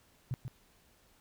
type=tone with echo; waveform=sine; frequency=126.2 Hz; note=B2; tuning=38 cents sharp; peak=-31 dBFS; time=0.31-0.34 s; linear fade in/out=0 ms; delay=140 ms; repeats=1; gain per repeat=-6 dB; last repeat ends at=0.48 s; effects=pink hiss -66 dBFS RMS until 1.2 s